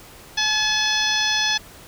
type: harmonic tone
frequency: 857 Hz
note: A5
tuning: 46 cents flat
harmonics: 1 / 2 / 3 / 4 / 5 / 6 / 7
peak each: -29 / -24 / -28 / -23 / -29 / -26 / -28 dBFS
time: 0.37-1.58 s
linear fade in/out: 10 ms
effects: pink hiss -44 dBFS RMS until 1.87 s